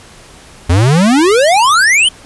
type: exponential sweep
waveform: square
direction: up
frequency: 81.2 to 3176 Hz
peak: -7 dBFS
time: 0.69-2.09 s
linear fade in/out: 10 ms
effects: pink hiss -38 dBFS RMS until 2.25 s + resampled to 24000 Hz